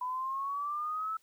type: exponential sweep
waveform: sine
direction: up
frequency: 992 to 1318.5 Hz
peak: -32 dBFS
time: 0.01-1.17 s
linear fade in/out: 5 ms
effects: white hiss -69 dBFS RMS until 1.22 s